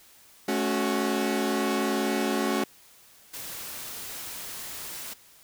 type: chord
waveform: sawtooth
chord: F# minor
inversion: first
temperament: equal with one note detuned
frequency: 216 / 277.2 / 370 Hz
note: A3 / C#4 / F#4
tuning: -32 / 0 / 0 cents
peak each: -25 dBFS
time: 0.48-2.64 s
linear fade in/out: 5 ms
type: noise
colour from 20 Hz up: white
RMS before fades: -38 dBFS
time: 3.33-5.14 s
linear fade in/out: 10 ms
effects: white hiss -55 dBFS RMS until 5.43 s